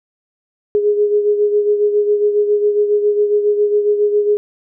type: beating tone pair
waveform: sine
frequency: 414.4 / 421.7 Hz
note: G#4 / G#4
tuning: -4 / +26 cents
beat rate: 7.3 Hz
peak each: -12 / -20 dBFS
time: 0.75-4.37 s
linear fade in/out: 0 ms
effects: none